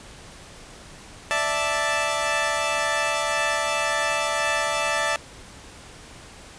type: chord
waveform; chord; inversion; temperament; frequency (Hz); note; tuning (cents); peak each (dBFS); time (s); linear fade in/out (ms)
15% pulse; D suspended second; none; equal; 587.3 / 659.3 / 880; D5 / E5 / A5; 0 / 0 / 0; -20; 1.31-5.16; 0
effects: pink hiss -44 dBFS RMS until 6.58 s + resampled to 22050 Hz